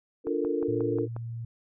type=chord; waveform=sine; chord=Bb major seventh; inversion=first; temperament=equal; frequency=293.7 / 349.2 / 440 / 466.2 Hz; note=D4 / F4 / A4 / Bb4; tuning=0 / 0 / 0 / 0 cents; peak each=-31 dBFS; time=0.24-1.08 s; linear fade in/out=50 ms
type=click train; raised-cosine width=1 ms; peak=-26 dBFS; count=6; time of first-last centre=0.27-1.164 s; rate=5.59 Hz
type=tone; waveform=sine; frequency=115.9 Hz; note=A#2; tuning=10 cents flat; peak=-33 dBFS; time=0.68-1.45 s; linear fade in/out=5 ms
effects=none